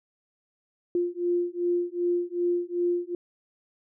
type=beating tone pair; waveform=sine; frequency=349.2 / 351.8 Hz; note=F4 / F4; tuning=0 / +13 cents; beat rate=2.6 Hz; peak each=-27 / -27 dBFS; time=0.95-3.15 s; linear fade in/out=2 ms; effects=none